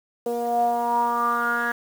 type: tone with low-pass filter sweep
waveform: 10% pulse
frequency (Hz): 237.2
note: A#3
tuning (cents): +30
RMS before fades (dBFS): -23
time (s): 0.26-1.72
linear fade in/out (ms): 5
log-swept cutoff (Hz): 540 to 1700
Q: 7.9
effects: 7-bit